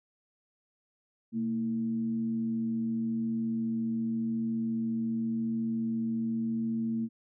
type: tone with frequency modulation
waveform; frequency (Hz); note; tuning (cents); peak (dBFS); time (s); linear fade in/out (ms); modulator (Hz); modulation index
sine; 226.8; A#3; -47; -28; 1.32-7.09; 50; 99.1; 0.33
effects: none